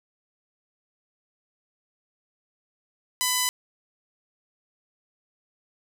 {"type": "tone", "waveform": "5% pulse", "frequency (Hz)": 1001, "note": "B5", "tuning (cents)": 23, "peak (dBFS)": -10, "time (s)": [3.21, 3.49], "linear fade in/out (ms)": 0, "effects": []}